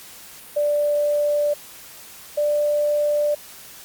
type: tone pair in turn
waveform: sine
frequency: 587.3 / 590.3 Hz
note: D5 / D5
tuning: 0 / +9 cents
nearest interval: unison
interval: 9 cents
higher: second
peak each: -17 dBFS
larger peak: neither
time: 0.56-1.54 / 2.37-3.35 s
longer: neither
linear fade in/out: 10 ms
effects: white hiss -42 dBFS RMS until 3.84 s + Opus 48 kbps